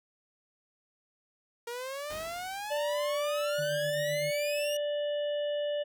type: exponential sweep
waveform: sawtooth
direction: up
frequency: 466.2 to 2915 Hz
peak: -32 dBFS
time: 1.67-4.77 s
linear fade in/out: 5 ms
type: noise with exponential decay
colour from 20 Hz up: pink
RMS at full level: -44 dBFS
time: 2.1-3.16 s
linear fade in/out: 2 ms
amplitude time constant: 230 ms
type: harmonic tone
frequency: 587 Hz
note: D5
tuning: 1 cent flat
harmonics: 1 / 3 / 5 / 6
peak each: -29 / -47 / -43 / -52 dBFS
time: 2.7-5.84 s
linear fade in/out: 20 ms
type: tone with tremolo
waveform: sine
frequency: 150 Hz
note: D3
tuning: 37 cents sharp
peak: -37 dBFS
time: 3.58-4.31 s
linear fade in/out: 10 ms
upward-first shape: sine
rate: 7.8 Hz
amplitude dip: 50%
effects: none